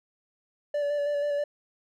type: tone with vibrato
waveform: triangle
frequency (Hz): 580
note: D5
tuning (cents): -22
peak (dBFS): -23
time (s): 0.74-1.44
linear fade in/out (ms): 5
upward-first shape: square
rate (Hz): 6.2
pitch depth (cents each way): 17
effects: none